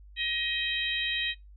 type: harmonic tone with a mistuned harmonic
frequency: 630 Hz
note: D#5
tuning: 21 cents sharp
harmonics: 3 / 4 / 5 / 6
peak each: -33 / -33 / -33 / -33 dBFS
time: 0.16-1.35 s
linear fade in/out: 50 ms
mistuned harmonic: 6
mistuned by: +19 cents
effects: noise-tail reverb RT60 0.2 s tail -24 dB re dry + added 50 Hz sine -48 dBFS peak until 1.56 s